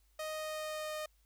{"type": "tone with pitch glide", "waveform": "sawtooth", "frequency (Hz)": [622.3, 614.8], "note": ["D#5", "D#5"], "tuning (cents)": [0, -21], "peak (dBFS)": -34, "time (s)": [0.19, 1.06], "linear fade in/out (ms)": 5, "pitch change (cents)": -21, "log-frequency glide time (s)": [0.31, 0.94], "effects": ["added 51 Hz sine -67 dBFS peak until 1.25 s", "white hiss -75 dBFS RMS until 1.25 s"]}